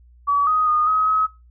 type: tone with pitch steps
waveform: sine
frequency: 1141 / 1252 / 1228 / 1269 / 1277 Hz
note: C#6 / D#6 / D#6 / D#6 / D#6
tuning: +50 / +10 / -23 / +34 / +45 cents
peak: -15 dBFS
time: 0.27-1.27 s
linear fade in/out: 20 ms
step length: 200 ms
effects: noise-tail reverb RT60 0.3 s tail -24 dB re dry + added 60 Hz sine -47 dBFS peak until 1.5 s